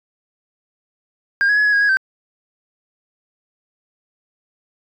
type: tone with pitch steps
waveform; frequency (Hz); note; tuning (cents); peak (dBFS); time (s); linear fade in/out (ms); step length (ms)
sine; 1609 / 1672 / 1693 / 1679 / 1640 / 1661 / 1553; G6 / G#6 / G#6 / G#6 / G#6 / G#6 / G6; +45 / +11 / +33 / +18 / -22 / 0 / -17; -10; 1.41-1.97; 0; 80
effects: tanh soft clip ceiling -11 dBFS